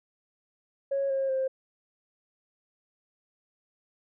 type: tone with pitch steps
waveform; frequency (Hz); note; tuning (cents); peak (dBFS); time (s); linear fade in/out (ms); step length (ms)
sine; 551 / 539.3 / 527.9; C#5 / C#5 / C5; -11 / -48 / +15; -24; 0.91-1.48; 10; 190
effects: tanh soft clip ceiling -21 dBFS